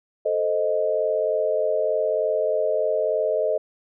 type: chord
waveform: sine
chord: A diminished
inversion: none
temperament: equal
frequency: 440 / 523.3 / 622.3 Hz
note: A4 / C5 / Eb5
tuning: 0 / 0 / 0 cents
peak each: -25 / -26 / -22 dBFS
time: 0.25-3.58 s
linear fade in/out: 10 ms
effects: none